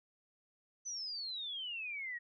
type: exponential sweep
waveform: sine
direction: down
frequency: 6100 to 1864.7 Hz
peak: -39 dBFS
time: 0.85-2.19 s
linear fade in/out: 20 ms
effects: none